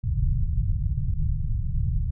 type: low-pass noise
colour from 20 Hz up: pink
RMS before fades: -24 dBFS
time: 0.03-2.11 s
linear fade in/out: 10 ms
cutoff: 150 Hz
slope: 48 dB/octave
effects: none